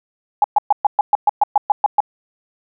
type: tone bursts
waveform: sine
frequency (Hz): 830.6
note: G#5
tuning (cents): 0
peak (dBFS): -8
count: 12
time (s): 0.42-2.004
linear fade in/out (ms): 2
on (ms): 22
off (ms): 120
effects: none